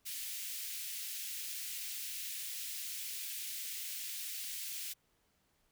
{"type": "high-pass noise", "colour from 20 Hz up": "white", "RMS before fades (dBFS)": -42, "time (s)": [0.05, 4.94], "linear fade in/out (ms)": 20, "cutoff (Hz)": 2100, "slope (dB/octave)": 24, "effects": ["pink hiss -75 dBFS RMS until 5.71 s"]}